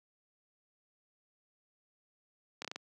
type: slowing click train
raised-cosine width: 0.2 ms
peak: -22 dBFS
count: 5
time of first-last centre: 2.62-2.76 s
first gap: 26 ms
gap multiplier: 1.2
effects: high-pass 200 Hz 12 dB/octave